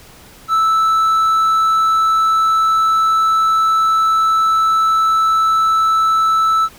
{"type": "tone", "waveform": "triangle", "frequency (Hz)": 1315, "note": "E6", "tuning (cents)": -5, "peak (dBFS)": -9, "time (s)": [0.48, 6.69], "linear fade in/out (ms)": 50, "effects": ["pink hiss -42 dBFS RMS until 6.78 s"]}